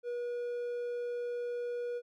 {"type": "tone", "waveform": "triangle", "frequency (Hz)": 482.6, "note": "B4", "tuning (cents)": -40, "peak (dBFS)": -32, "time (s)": [0.03, 2.02], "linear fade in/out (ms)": 50, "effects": []}